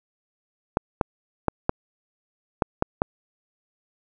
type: clicks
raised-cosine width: 1 ms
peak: -5 dBFS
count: 7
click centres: 0.771 / 1.012 / 1.483 / 1.694 / 2.622 / 2.824 / 3.019 s
effects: none